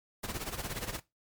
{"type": "noise with tremolo", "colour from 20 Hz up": "pink", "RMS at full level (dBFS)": -35, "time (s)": [0.23, 1], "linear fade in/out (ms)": 10, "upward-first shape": "sine", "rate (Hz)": 17, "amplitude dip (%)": 75, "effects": ["noise-tail reverb RT60 0.2 s tail -18 dB re dry", "MP3 96 kbps"]}